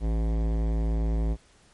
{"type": "tone with hard clipping", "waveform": "sine", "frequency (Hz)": 55, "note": "A1", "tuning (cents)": 0, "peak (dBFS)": -25, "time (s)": [0, 1.37], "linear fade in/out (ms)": 50, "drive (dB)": 18, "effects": ["pink hiss -59 dBFS RMS until 1.73 s", "MP3 48 kbps"]}